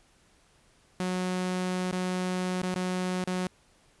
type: tone with dropouts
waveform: sawtooth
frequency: 183 Hz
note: F#3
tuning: 19 cents flat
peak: -24 dBFS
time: 1-3.47 s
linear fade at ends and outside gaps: 0 ms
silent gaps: 1.911-1.927 / 2.618-2.632 / 2.741-2.759 / 3.24-3.275 s
effects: pink hiss -63 dBFS RMS until 4 s + resampled to 24000 Hz